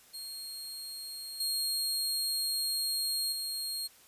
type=tone with level steps; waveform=sawtooth; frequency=4249 Hz; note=C8; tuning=26 cents sharp; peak=-37 / -27 / -31 dBFS; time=0.13-3.88 s; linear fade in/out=20 ms; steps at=1.4 / 3.32 s; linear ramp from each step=5 ms; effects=white hiss -59 dBFS RMS until 4.07 s + resampled to 32000 Hz